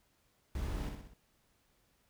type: noise with echo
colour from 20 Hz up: brown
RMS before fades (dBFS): -38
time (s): 0.55-0.89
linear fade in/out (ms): 2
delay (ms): 62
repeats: 4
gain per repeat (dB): -5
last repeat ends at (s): 1.138
effects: pink hiss -73 dBFS RMS until 2.09 s